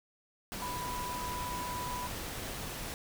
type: tone in noise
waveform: sine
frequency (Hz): 987.8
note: B5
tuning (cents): 0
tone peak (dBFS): -37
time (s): 0.62-2.07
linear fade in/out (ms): 0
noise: pink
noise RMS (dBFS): -40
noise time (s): 0.52-2.94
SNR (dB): 0
effects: none